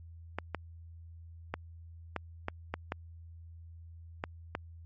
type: clicks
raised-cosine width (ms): 0.5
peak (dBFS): -18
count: 9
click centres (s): 0.386 / 0.547 / 1.54 / 2.163 / 2.484 / 2.74 / 2.921 / 4.239 / 4.551
effects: added 83 Hz sine -47 dBFS peak until 4.85 s + MP3 32 kbps